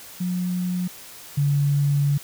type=tone pair in turn; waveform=sine; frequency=180 / 142.87 Hz; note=F#3 / D3; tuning=-47 / -47 cents; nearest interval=major third; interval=400 cents; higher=first; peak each=-22 / -17 dBFS; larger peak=second; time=0.2-0.88 / 1.37-2.18 s; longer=second; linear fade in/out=10 ms; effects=white hiss -42 dBFS RMS until 2.23 s